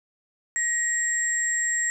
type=tone pair together; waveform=sine; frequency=1893 / 7572 Hz; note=A#6 / A#8; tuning=+26 / +26 cents; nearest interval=2 octaves; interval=2400 cents; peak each=-25 dBFS; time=0.56-1.9 s; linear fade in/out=0 ms; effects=none